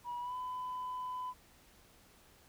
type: tone with pitch glide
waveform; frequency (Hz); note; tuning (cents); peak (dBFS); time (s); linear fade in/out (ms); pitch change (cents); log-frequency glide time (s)
sine; 968 to 1005; B5 to B5; -35 to +30; -36; 0.04-1.34; 50; +65; 0.2-0.35
effects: tanh soft clip ceiling -35 dBFS + pink hiss -63 dBFS RMS until 2.48 s